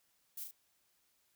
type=noise with echo; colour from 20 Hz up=violet; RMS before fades=-44 dBFS; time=0.37-0.44 s; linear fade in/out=5 ms; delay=36 ms; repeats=2; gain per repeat=-4 dB; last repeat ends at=0.512 s; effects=white hiss -75 dBFS RMS until 1.35 s